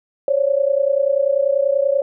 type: tone pair together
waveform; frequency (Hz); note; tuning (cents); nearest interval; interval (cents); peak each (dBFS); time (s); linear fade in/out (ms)
sine; 541 / 571.3; C#5 / D5; -42 / -48; minor second; 94; -17; 0.28-2.02; 2
effects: none

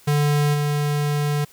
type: tone with level steps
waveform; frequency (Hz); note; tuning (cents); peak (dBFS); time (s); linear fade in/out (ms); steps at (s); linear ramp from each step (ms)
square; 146.8; D3; 0; -17 / -20; 0.07-1.45; 10; 0.53; 20
effects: white hiss -51 dBFS RMS until 1.52 s

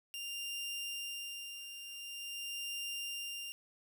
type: tone with tremolo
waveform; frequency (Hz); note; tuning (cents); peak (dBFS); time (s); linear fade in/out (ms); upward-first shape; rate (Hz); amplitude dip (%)
sawtooth; 2794; F7; 0; -35; 0.14-3.52; 0; sine; 0.46; 55
effects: 11-bit

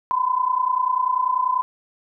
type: tone pair together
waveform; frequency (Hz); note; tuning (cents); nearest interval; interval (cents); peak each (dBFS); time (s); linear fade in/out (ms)
sine; 992 / 1022.2; B5 / C6; +7 / -41; minor second; 52; -22 / -20; 0.11-1.62; 0
effects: none

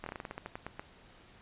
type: slowing click train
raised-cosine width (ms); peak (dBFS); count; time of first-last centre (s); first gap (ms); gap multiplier
0.5; -24; 13; 0.04-0.795; 23; 1.17
effects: pink hiss -58 dBFS RMS until 1.41 s + resampled to 8000 Hz

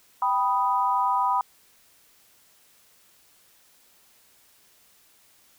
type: chord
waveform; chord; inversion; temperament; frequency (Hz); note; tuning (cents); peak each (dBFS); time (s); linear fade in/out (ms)
sine; G augmented; none; equal; 784 / 987.8 / 1244.5; G5 / B5 / D#6; 0 / 0 / 0; -27 / -22 / -28; 0.22-1.41; 2
effects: white hiss -59 dBFS RMS until 5.58 s

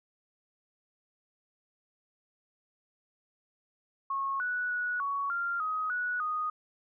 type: tone with pitch steps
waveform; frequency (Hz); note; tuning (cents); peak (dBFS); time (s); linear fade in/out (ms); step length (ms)
sine; 1093 / 1475 / 1466 / 1119 / 1390 / 1259 / 1469 / 1240; C#6 / F#6 / F#6 / C#6 / F6 / D#6 / F#6 / D#6; -25 / -6 / -16 / +16 / -9 / +20 / -13 / -6; -29; 4.1-6.5; 5; 300
effects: none

